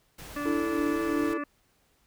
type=noise; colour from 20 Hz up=pink; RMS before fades=-44 dBFS; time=0.18-1.34 s; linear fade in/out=10 ms
type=harmonic tone; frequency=290.8 Hz; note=D4; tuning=17 cents flat; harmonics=1 / 2 / 4 / 5 / 6 / 7 / 8 / 9; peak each=-33 / -39 / -36 / -48 / -40 / -50 / -53 / -48 dBFS; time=0.36-1.44 s; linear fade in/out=5 ms
type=chord; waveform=triangle; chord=D suspended second; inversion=none; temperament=equal; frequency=293.7 / 329.6 / 440 Hz; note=D4 / E4 / A4; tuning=0 / 0 / 0 cents; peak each=-30 / -27 / -31 dBFS; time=0.45-1.38 s; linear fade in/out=10 ms
effects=pink hiss -68 dBFS RMS until 2.06 s